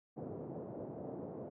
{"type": "band-pass noise", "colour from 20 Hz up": "white", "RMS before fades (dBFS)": -45, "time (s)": [0.16, 1.5], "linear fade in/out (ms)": 20, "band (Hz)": [110, 580], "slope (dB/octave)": 24, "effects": []}